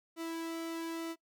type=tone with flanger; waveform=sawtooth; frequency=329.6 Hz; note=E4; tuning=in tune; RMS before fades=-39 dBFS; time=0.16-1.16 s; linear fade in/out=50 ms; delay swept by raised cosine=1.2 to 1.89 ms; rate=1.1 Hz; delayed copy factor=-0.55; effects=noise-tail reverb RT60 0.1 s tail -21 dB re dry